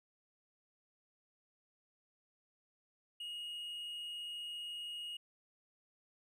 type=tone with amplitude modulation; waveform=triangle; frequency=2873 Hz; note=F7; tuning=48 cents sharp; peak=-39 dBFS; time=3.2-5.17 s; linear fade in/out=5 ms; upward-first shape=sine; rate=158 Hz; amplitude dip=25%; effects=none